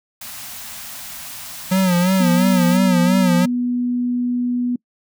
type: band-stop noise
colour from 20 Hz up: white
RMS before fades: -33 dBFS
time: 0.21-2.77 s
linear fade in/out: 5 ms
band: 280 to 600 Hz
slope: 48 dB/octave
type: tone with vibrato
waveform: square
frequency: 182.4 Hz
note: F#3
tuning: 24 cents flat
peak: -14 dBFS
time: 1.71-3.46 s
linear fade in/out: 10 ms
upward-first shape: sine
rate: 2.9 Hz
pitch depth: 79 cents each way
type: tone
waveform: sine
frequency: 245.1 Hz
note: B3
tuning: 13 cents flat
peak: -17 dBFS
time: 2.2-4.76 s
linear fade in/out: 5 ms
effects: noise-tail reverb RT60 0.1 s tail -25 dB re dry